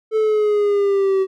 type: exponential sweep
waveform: triangle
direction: down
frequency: 440 to 380 Hz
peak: -12 dBFS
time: 0.11-1.27 s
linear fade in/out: 50 ms
effects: none